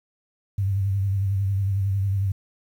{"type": "tone with vibrato", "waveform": "sine", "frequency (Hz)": 98, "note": "G2", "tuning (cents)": 0, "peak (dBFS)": -20, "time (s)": [0.58, 2.32], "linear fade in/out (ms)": 5, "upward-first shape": "sine", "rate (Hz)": 11, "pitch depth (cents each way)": 50, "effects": ["9-bit"]}